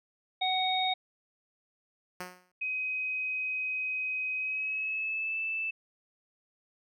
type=harmonic tone; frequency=746 Hz; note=F#5; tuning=14 cents sharp; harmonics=1 / 3 / 5; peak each=-29 / -35 / -30 dBFS; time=0.41-0.94 s; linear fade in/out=10 ms
type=tone with exponential decay; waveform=5% pulse; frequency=181.2 Hz; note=F#3; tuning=36 cents flat; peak=-24 dBFS; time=2.2-2.52 s; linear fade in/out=2 ms; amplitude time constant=68 ms
type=tone with pitch glide; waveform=sine; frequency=2520 to 2638 Hz; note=D#7 to E7; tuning=+21 to +1 cents; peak=-30 dBFS; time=2.61-5.71 s; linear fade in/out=10 ms; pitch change=+80 cents; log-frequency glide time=4.36-5.38 s
effects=none